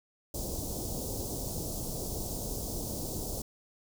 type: band-stop noise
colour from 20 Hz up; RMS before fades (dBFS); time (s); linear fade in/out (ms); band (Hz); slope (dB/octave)
pink; -36; 0.34-3.42; 5; 690 to 5200; 24
effects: none